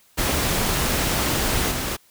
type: noise with level steps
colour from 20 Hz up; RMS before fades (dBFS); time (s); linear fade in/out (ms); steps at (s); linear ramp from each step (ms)
pink; -22 / -26; 0.17-1.97; 20; 1.7; 20
effects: white hiss -57 dBFS RMS until 2.1 s